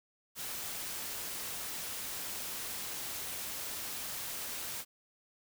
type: noise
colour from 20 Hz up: white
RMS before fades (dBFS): -40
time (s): 0.35-4.85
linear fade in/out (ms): 50
effects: none